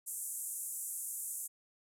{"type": "band-pass noise", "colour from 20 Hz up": "pink", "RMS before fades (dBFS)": -41, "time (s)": [0.06, 1.48], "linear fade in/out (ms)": 20, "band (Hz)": [7500, 13000], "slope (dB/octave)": 48, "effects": []}